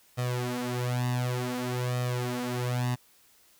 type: tone with flanger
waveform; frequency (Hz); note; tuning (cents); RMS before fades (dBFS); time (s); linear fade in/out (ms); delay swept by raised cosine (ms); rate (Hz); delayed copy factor
sawtooth; 124; B2; +7; -30; 0.17-2.96; 20; 1.6 to 7; 0.55; +0.9
effects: white hiss -61 dBFS RMS until 3.59 s